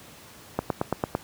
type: click train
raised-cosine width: 1 ms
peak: -9 dBFS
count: 6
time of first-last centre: 0.59-1.151 s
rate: 8.92 Hz
effects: pink hiss -48 dBFS RMS until 1.23 s + high-pass 80 Hz 12 dB/octave